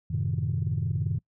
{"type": "chord", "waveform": "sine", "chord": "F# diminished seventh", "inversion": "none", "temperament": "equal", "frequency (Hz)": [92.5, 110, 130.81, 155.56], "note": ["F#2", "A2", "C3", "Eb3"], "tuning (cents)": [0, 0, 0, 0], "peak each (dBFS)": -30, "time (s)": [0.1, 1.19], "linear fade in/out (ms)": 10, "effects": ["noise-tail reverb RT60 0.1 s tail -25 dB re dry", "tanh soft clip ceiling -18 dBFS"]}